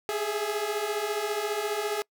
sawtooth tone cluster, 408.1 / 422.8 / 663 Hz, G#4 / G#4 / E5, -30 / +31 / +10 cents, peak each -29 / -26 / -33 dBFS, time 0.09-2.02 s, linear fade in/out 0 ms, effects noise-tail reverb RT60 0.1 s tail -26 dB re dry

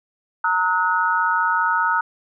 sine tone cluster, 920 / 1279 / 1464 Hz, A#5 / D#6 / F#6, -23 / +47 / -19 cents, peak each -21 dBFS, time 0.44-2.01 s, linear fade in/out 5 ms, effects none

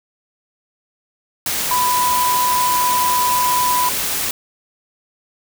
sine tone in noise, 992 Hz, B5, 7 cents sharp, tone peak -15 dBFS, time 1.71-3.89 s, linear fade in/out 2 ms, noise white, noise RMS -21 dBFS, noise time 1.46-4.31 s, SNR +3 dB, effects none

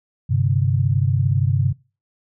sine chord, G suspended fourth, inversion none, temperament equal with one note detuned, 98 / 130.81 / 148.28 Hz, G2 / C3 / D3, 0 / 0 / +17 cents, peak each -19 / -18 / -24 dBFS, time 0.29-1.73 s, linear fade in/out 20 ms, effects noise-tail reverb RT60 0.3 s tail -21 dB re dry

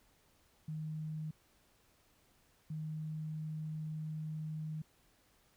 sine tone bursts at uneven times, 155.56 Hz, D#3, in tune, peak -38 dBFS, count 2, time 0.68-1.31 / 2.7-4.82 s, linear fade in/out 5 ms, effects pink hiss -70 dBFS RMS until 5.56 s

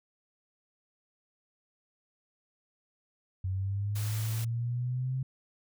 sine linear sweep, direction up, 92.5 to 132.3 Hz, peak -29 dBFS, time 3.44-5.23 s, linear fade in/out 5 ms
white noise, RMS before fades -42 dBFS, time 3.95-4.45 s, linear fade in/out 10 ms
effects none

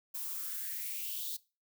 violet noise with high-pass filter sweep, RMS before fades -39 dBFS, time 0.14-1.37 s, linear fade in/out 10 ms, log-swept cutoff 880 to 4000 Hz, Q 5.1, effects noise-tail reverb RT60 0.3 s tail -20 dB re dry

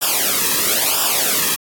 white noise with flanger, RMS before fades -17 dBFS, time 0.01-1.56 s, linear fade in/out 20 ms, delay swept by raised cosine 0.47 to 1.39 ms, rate 1 Hz, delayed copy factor -0.85, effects AAC 64 kbps

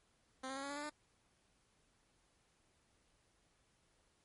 10% pulse tone with pitch steps, 261.6 / 267.6 / 273.7 / 279.9 / 286.3 / 292.8 / 299.5 Hz, C4 / C4 / C#4 / C#4 / D4 / D4 / D4, 0 / +39 / -22 / +17 / -44 / -5 / +34 cents, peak -34 dBFS, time 0.43-0.899 s, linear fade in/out 10 ms, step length 67 ms, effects pink hiss -75 dBFS RMS until 4.24 s + MP3 48 kbps

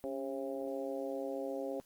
harmonic tone with a mistuned harmonic, 134.6 Hz, C3, 49 cents sharp, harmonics 2 / 3 / 4 / 5 / 6, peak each -42 / -42 / -39 / -46 / -51 dBFS, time 0.04-1.8 s, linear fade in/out 0 ms, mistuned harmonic 2, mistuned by +53 cents, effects white hiss -67 dBFS RMS until 1.85 s + Opus 32 kbps

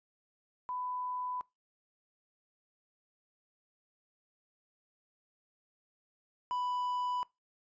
sine / triangle tone pair in turn, 998 / 991.1 Hz, B5 / B5, +18 / +6 cents, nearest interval unison, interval 12 cents, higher first, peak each -35 / -30 dBFS, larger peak second, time 0.69-1.41 / 6.51-7.23 s, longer neither, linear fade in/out 0 ms, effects noise-tail reverb RT60 0.2 s tail -22 dB re dry + resampled to 16000 Hz

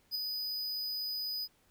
square tone with ADSR envelope, 4978 Hz, D#8, in tune, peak -31 dBFS, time 0.11-1.48 s, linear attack 40 ms, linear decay 10 ms, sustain -4 dB, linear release 45 ms, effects pink hiss -69 dBFS RMS until 1.7 s

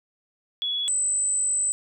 sine tone pair in turn, 3379 / 8051 Hz, G#7 / B8, +29 / +32 cents, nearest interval octave + minor third, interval 1503 cents, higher second, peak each -24 / -21 dBFS, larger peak second, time 0.62-0.88 / 0.88-1.72 s, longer second, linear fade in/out 0 ms, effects none

